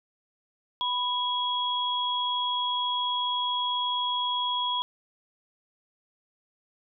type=tone pair together; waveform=sine; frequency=987.8 / 3318 Hz; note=B5 / G#7; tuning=0 / -2 cents; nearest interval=octave + major sixth; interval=2098 cents; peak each=-28 dBFS; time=0.81-4.82 s; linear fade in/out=0 ms; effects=none